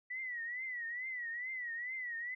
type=tone with vibrato; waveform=sine; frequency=1957 Hz; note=B6; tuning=16 cents flat; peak=-38 dBFS; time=0.1-2.35 s; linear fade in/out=10 ms; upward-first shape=triangle; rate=2.3 Hz; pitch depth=130 cents each way; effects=none